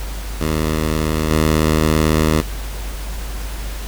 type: tone with level steps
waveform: 10% pulse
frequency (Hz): 78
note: D#2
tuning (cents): +5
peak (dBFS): -9 / -5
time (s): 0.4-2.42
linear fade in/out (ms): 20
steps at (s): 1.3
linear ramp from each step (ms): 10
effects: added 50 Hz sine -24 dBFS peak until 3.87 s + pink hiss -33 dBFS RMS until 3.87 s